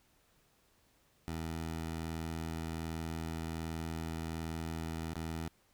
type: tone with dropouts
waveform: 15% pulse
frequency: 81.3 Hz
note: E2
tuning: 23 cents flat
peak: -31 dBFS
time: 1.28-5.48 s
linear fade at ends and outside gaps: 0 ms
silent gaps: 5.136-5.156 s
effects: pink hiss -70 dBFS RMS until 5.73 s